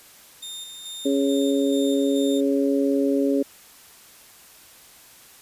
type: tone with tremolo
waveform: sawtooth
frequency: 3644 Hz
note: A#7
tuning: 40 cents flat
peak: -30 dBFS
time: 0.42-2.41 s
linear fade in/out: 10 ms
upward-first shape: square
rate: 2.3 Hz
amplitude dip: 40%
type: harmonic tone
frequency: 138.59 Hz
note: C#3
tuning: in tune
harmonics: 2 / 3 / 4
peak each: -20 / -24 / -26 dBFS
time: 1.05-3.43 s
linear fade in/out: 10 ms
effects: white hiss -49 dBFS RMS until 5.41 s + resampled to 32000 Hz